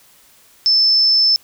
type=tone; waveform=sine; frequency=5274 Hz; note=E8; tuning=in tune; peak=-10 dBFS; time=0.66-1.36 s; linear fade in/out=0 ms; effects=white hiss -50 dBFS RMS until 1.43 s